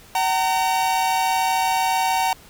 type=tone pair together; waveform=45% pulse; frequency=759 / 917.4 Hz; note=F#5 / A#5; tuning=+44 / -28 cents; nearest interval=minor third; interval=328 cents; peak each=-21 dBFS; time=0.15-2.33 s; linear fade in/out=2 ms; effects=pink hiss -47 dBFS RMS until 2.49 s